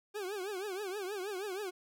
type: tone with vibrato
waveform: 40% pulse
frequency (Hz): 392.6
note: G4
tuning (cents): +3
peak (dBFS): -36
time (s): 0.14-1.71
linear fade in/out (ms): 20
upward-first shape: triangle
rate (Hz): 6.3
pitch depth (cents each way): 180
effects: none

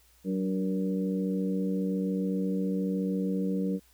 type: harmonic tone with a mistuned harmonic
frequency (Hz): 94.3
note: F#2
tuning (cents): +33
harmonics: 2 / 3 / 4 / 5 / 6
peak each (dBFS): -28 / -33 / -43 / -35 / -48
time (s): 0.24-3.8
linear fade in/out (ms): 50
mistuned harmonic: 3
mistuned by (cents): +41
effects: added 60 Hz sine -63 dBFS peak until 3.93 s + white hiss -63 dBFS RMS until 3.93 s

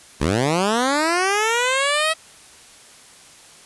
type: linear sweep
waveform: 10% pulse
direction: up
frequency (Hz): 63.6 to 648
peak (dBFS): -9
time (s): 0.2-2.14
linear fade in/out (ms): 20
effects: white hiss -46 dBFS RMS until 3.65 s + resampled to 24000 Hz

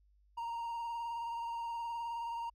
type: tone with vibrato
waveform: triangle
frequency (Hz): 932.3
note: A#5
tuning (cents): 0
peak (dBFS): -35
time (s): 0.37-2.5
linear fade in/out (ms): 10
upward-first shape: sine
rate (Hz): 19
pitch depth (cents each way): 23
effects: added 50 Hz sine -65 dBFS peak until 2.54 s

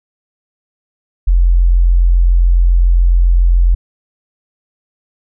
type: tone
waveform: sine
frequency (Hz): 43.62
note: F1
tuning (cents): -1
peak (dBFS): -6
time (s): 1.27-3.75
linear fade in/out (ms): 10
effects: none

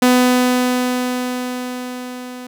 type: tone with level ramp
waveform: sawtooth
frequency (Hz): 250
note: B3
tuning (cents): +21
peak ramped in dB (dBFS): -5 to -26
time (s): 0.02-2.47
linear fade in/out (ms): 5
effects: none

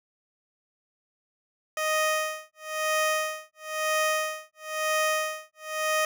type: tone with tremolo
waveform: 15% pulse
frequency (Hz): 622.3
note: D#5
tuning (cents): 0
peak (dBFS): -16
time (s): 1.77-6.05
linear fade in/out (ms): 2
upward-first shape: sine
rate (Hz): 1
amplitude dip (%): 100
effects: none

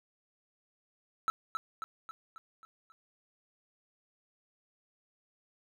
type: tone with echo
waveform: triangle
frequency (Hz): 1318.5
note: E6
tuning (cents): 0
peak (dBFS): -24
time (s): 1.28-1.3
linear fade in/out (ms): 0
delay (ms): 270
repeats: 6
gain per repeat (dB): -5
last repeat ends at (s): 2.92
effects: none

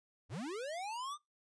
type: linear sweep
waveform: square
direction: up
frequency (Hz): 73.42 to 1224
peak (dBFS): -40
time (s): 0.29-1.18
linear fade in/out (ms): 50
effects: noise-tail reverb RT60 0.2 s tail -25 dB re dry + resampled to 22050 Hz

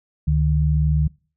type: tone pair together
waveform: sine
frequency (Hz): 72.04 / 152.4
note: D2 / D#3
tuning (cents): -33 / -36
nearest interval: octave + minor second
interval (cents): 1297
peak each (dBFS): -18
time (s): 0.27-1.08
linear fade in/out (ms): 10
effects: noise-tail reverb RT60 0.4 s tail -25 dB re dry

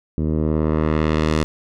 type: tone with low-pass filter sweep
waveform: 10% pulse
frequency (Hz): 77.78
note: D#2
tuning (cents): 0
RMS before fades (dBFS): -19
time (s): 0.18-1.44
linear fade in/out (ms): 0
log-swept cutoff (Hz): 270 to 7800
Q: 0.71
effects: none

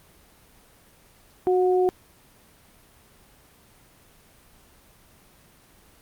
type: tone pair together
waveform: sine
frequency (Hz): 367.7 / 727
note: F#4 / F#5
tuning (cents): -11 / -31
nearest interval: octave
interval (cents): 1180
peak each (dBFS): -18 / -26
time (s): 1.47-1.89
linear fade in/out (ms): 0
effects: pink hiss -55 dBFS RMS until 6.01 s + Opus 24 kbps

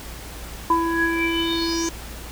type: tone with low-pass filter sweep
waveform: square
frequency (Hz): 332.7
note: E4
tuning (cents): +16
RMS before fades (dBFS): -22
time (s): 0.7-1.89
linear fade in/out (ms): 2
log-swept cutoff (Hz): 1000 to 6600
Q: 9
effects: added 57 Hz sine -37 dBFS peak until 2.31 s + pink hiss -38 dBFS RMS until 2.31 s

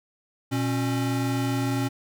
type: tone pair together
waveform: square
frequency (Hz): 120.3 / 273.6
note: B2 / C#4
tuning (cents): -45 / -23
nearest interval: octave + major second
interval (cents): 1422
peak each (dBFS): -27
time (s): 0.51-1.89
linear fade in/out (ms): 20
effects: none

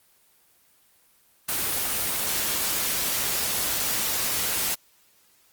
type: noise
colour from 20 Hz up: white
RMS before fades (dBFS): -26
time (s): 1.48-4.75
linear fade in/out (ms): 10
effects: white hiss -61 dBFS RMS until 5.52 s + Opus 24 kbps

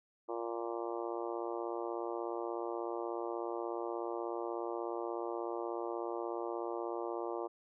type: harmonic tone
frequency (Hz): 116.54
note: A#2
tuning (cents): 0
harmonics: 3 / 4 / 5 / 6 / 7 / 8 / 9 / 10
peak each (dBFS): -40 / -42 / -44 / -46 / -47 / -48 / -49 / -50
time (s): 0.28-7.48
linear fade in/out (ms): 20
effects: none

